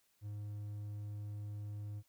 triangle tone, 103.83 Hz, G#2, in tune, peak -39 dBFS, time 0.21-2.03 s, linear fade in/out 50 ms, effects white hiss -75 dBFS RMS until 2.08 s

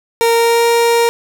30% pulse tone with pitch glide, 462.9 to 467.7 Hz, A#4 to A#4, -12 to +6 cents, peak -7 dBFS, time 0.21-1.09 s, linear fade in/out 0 ms, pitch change +18 cents, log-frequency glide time 0.32-0.66 s, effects none

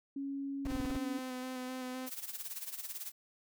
sine tone, 276.8 Hz, C#4, 2 cents flat, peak -36 dBFS, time 0.16-1.19 s, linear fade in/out 5 ms
brown noise bursts, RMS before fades -38 dBFS, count 7, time 0.65-0.968 s, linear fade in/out 2 ms, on 24 ms, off 25 ms
sawtooth tone with vibrato, 255.5 Hz, C4, 41 cents flat, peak -35 dBFS, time 0.66-2.1 s, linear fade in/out 50 ms, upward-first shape square, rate 3.9 Hz, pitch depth 14 cents each way
blue noise with tremolo, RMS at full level -40 dBFS, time 2.06-3.12 s, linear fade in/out 20 ms, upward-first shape sine, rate 18 Hz, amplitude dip 75%
effects none

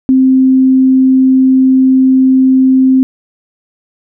sine tone, 261.6 Hz, C4, in tune, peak -4 dBFS, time 0.09-3.03 s, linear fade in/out 0 ms, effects none

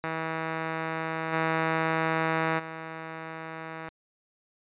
5% pulse tone with level steps, 161.3 Hz, E3, 37 cents flat, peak -18 / -13 / -25 dBFS, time 0.04-3.89 s, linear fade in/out 0 ms, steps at 1.32 / 2.58 s, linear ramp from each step 20 ms, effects resampled to 8000 Hz

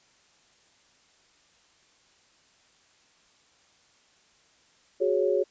sine chord, F# suspended second, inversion none, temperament equal, 370 / 415.3 / 554.4 Hz, F#4 / G#4 / C#5, 0 / 0 / 0 cents, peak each -26 dBFS, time 5-5.44 s, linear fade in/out 20 ms, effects white hiss -62 dBFS RMS until 5.5 s + resampled to 16000 Hz

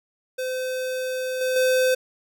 square tone with level steps, 513 Hz, C5, 34 cents flat, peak -26 / -22 / -18 dBFS, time 0.38-1.95 s, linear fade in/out 10 ms, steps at 1.41 / 1.56 s, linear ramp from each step 2 ms, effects none

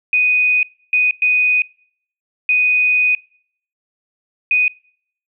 sine tone bursts at uneven times, 2489 Hz, D#7, in tune, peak -11 dBFS, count 5, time 0.13-0.63 / 0.93-1.11 / 1.22-1.62 / 2.49-3.15 / 4.51-4.68 s, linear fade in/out 2 ms, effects noise-tail reverb RT60 0.6 s tail -24 dB re dry

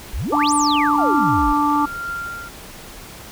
sine exponential two-way sweep, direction up then down, 37.62 to 10050 to 37.62 Hz, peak -21 dBFS, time 0.13-1.53 s, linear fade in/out 10 ms, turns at 0.54 s
harmonic tone, 293.1 Hz, D4, 3 cents flat, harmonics 1 / 3 / 4, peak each -19 / -19 / -19 dBFS, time 0.32-1.86 s, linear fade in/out 10 ms
sine tone with tremolo, 1389 Hz, F6, 10 cents flat, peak -23 dBFS, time 0.98-2.49 s, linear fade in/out 10 ms, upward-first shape triangle, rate 1.1 Hz, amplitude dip 90%
effects pink hiss -38 dBFS RMS until 3.31 s

